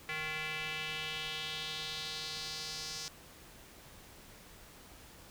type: tone with band-pass filter sweep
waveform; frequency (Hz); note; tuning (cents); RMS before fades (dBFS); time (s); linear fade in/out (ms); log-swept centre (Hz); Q
square; 155.56; D#3; 0; -40; 0.09-3.08; 0; 2200 to 5400; 2.8
effects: pink hiss -55 dBFS RMS until 5.3 s